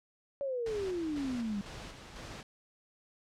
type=exponential sweep; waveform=sine; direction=down; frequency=570 to 196 Hz; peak=-32 dBFS; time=0.41-1.61 s; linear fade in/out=0 ms
type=noise with tremolo; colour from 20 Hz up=pink; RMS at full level=-45 dBFS; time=0.66-2.43 s; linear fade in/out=2 ms; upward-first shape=square; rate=2 Hz; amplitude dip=40%
effects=low-pass 6000 Hz 12 dB/octave